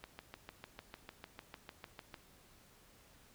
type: click train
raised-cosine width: 0.3 ms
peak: -30 dBFS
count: 15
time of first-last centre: 0.04-2.142 s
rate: 6.66 Hz
effects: pink hiss -64 dBFS RMS until 3.34 s